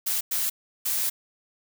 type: noise bursts at uneven times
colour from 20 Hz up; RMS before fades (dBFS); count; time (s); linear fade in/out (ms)
blue; -26; 3; 0.06-0.21 / 0.31-0.5 / 0.85-1.1; 10
effects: none